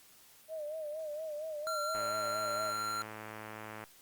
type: tone with vibrato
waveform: sine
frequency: 615 Hz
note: D#5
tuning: 20 cents flat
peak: -37 dBFS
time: 0.48-2.74 s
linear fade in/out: 50 ms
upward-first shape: sine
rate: 4.3 Hz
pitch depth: 76 cents each way
type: tone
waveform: square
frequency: 1371 Hz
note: F6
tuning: 32 cents flat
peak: -35 dBFS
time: 1.67-3.02 s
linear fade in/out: 0 ms
type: click train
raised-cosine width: 0.5 ms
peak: -29 dBFS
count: 205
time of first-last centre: 1.95-3.839 s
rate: 108 Hz
effects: white hiss -60 dBFS RMS until 4.01 s + Opus 48 kbps